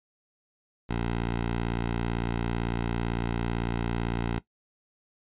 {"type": "tone", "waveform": "10% pulse", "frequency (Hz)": 57.9, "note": "A#1", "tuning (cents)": -11, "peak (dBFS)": -19, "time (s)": [0.89, 4.39], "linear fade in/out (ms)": 10, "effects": ["noise-tail reverb RT60 0.1 s tail -17 dB re dry", "resampled to 8000 Hz"]}